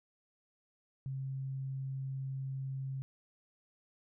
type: tone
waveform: sine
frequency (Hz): 134.1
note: C3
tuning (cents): +43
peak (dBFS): -36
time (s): 1.06-3.02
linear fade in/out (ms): 0
effects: none